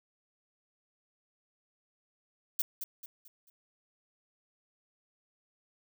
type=noise with echo; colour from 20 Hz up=violet; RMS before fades=-30 dBFS; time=2.59-2.62 s; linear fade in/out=2 ms; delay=220 ms; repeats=4; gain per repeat=-8 dB; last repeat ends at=3.5 s; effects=none